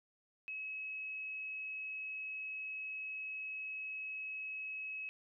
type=tone; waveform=sine; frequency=2568 Hz; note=E7; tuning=46 cents flat; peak=-40 dBFS; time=0.48-5.09 s; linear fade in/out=0 ms; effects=none